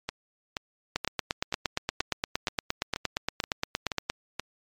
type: two click trains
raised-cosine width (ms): 0.2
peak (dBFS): -13 / -9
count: 10 / 28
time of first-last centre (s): 0.09-4.396 / 0.96-4.1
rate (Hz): 2.09 / 8.6
effects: MP3 96 kbps